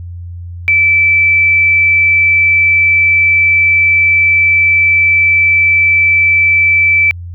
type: tone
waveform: sine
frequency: 2320 Hz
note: D7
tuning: 22 cents flat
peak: -6 dBFS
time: 0.68-7.11 s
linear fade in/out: 0 ms
effects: added 87 Hz sine -23 dBFS peak until 7.34 s